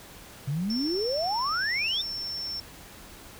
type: exponential sweep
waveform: sine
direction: up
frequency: 130.81 to 3729 Hz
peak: -26 dBFS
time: 0.47-2.02 s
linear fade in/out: 10 ms
type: tone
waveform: sine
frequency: 5410 Hz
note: E8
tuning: 44 cents sharp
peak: -31 dBFS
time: 0.7-2.6 s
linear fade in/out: 2 ms
effects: pink hiss -47 dBFS RMS until 3.39 s